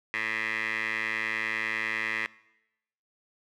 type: tone with band-pass filter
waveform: 15% pulse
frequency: 110 Hz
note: A2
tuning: in tune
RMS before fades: -31 dBFS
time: 0.14-2.26 s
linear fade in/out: 0 ms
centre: 2100 Hz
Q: 9
effects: noise-tail reverb RT60 0.9 s tail -21 dB re dry